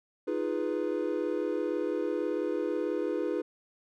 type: chord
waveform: triangle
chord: F half-diminished seventh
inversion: third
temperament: equal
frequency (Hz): 311.1 / 349.2 / 415.3 / 493.9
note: Eb4 / F4 / Ab4 / Cb5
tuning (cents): 0 / 0 / 0 / 0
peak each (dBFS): -32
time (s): 0.27-3.42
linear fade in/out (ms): 10
effects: none